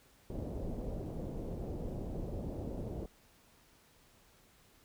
pink low-pass noise, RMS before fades -40 dBFS, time 0.3-3.06 s, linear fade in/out 2 ms, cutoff 600 Hz, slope 24 dB/octave, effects pink hiss -65 dBFS RMS until 4.84 s

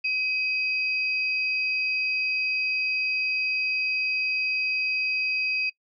sine tone pair together, 2526 / 4768 Hz, D#7 / D8, +26 / +25 cents, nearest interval major seventh, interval 1099 cents, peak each -23 / -34 dBFS, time 0.04-5.7 s, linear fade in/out 10 ms, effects noise-tail reverb RT60 0.1 s tail -23 dB re dry

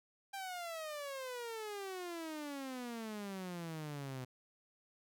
sawtooth exponential sweep, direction down, 796 to 125.8 Hz, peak -38 dBFS, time 0.33-4.25 s, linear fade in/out 10 ms, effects none

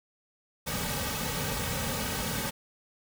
pink noise with comb filter, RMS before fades -32 dBFS, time 0.66-2.51 s, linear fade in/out 20 ms, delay 2.9 ms, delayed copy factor -0.8, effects none

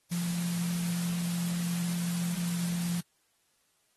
sine tone in noise, 173.5 Hz, F3, 11 cents flat, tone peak -29 dBFS, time 0.11-3.01 s, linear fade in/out 10 ms, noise white, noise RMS -40 dBFS, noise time 0.11-3.01 s, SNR +8 dB, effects white hiss -72 dBFS RMS until 3.96 s + AAC 32 kbps

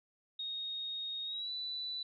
sine tone with pitch glide, 3729 to 3974 Hz, A#7 to B7, 0 to +10 cents, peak -37 dBFS, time 0.39-2.03 s, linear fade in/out 5 ms, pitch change +110 cents, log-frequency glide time 1.25-1.51 s, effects none

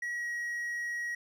triangle tone with pitch glide, 1916 to 1902.8 Hz, A#6 to A#6, +47 to +35 cents, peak -31 dBFS, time 0.02-1.15 s, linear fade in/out 5 ms, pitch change -12 cents, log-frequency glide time 0.14-0.26 s, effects none

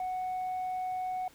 sine tone with tanh clipping, 740 Hz, F#5, in tune, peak -32 dBFS, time 0-1.28 s, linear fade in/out 2 ms, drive 1 dB, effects pink hiss -59 dBFS RMS until 1.34 s

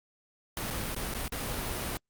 pink noise with dropouts, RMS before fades -34 dBFS, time 0.57-1.97 s, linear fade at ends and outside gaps 1 ms, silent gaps 0.703-0.707 / 0.948-0.963 / 1.139-1.147 / 1.28-1.322 s, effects Opus 48 kbps

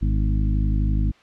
harmonic tone with a mistuned harmonic, 51.91 Hz, G#1, in tune, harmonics 1 / 2 / 3 / 4 / 5 / 6, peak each -19 / -25 / -29 / -31 / -33 / -35 dBFS, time 0.01-1.12 s, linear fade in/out 20 ms, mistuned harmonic 5, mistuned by -35 cents, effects white hiss -54 dBFS RMS until 1.22 s + low-pass 3000 Hz 12 dB/octave

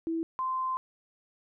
sine tone pair in turn, 328.1 / 1038.3 Hz, E4 / C6, -8 / -14 cents, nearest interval octave + minor sixth, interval 1994 cents, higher second, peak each -28 dBFS, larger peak neither, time 0.07-0.23 / 0.39-0.77 s, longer second, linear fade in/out 0 ms, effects none

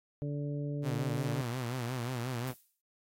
harmonic tone, 144.9 Hz, D3, 23 cents flat, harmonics 1 / 2 / 3 / 4, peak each -34 / -40 / -44 / -46 dBFS, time 0.22-1.41 s, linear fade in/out 0 ms
sawtooth tone with vibrato, 123.47 Hz, B2, in tune, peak -30 dBFS, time 0.82-2.54 s, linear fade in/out 50 ms, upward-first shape sine, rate 5.6 Hz, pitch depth 100 cents each way
violet noise with exponential decay, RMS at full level -45 dBFS, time 2.47-2.81 s, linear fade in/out 2 ms, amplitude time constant 73 ms
effects AAC 48 kbps

